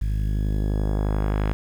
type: tone with low-pass filter sweep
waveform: sawtooth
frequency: 51.5 Hz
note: G#1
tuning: 14 cents flat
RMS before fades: -23 dBFS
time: 0.01-1.53 s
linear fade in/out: 0 ms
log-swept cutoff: 110 to 2600 Hz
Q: 0.79
effects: 8-bit